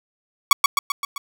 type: tone with echo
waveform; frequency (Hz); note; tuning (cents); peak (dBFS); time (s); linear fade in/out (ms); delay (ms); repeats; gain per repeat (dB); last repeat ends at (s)
sawtooth; 1124; C#6; +24; -4; 0.51-0.53; 2; 130; 5; -4; 1.18
effects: none